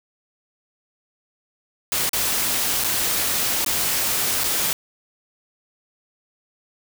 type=noise with dropouts; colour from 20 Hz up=white; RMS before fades=-22 dBFS; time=1.92-4.73 s; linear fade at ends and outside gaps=1 ms; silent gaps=2.093-2.132 / 2.839-2.844 / 3.647-3.662 / 4.437-4.441 s; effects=none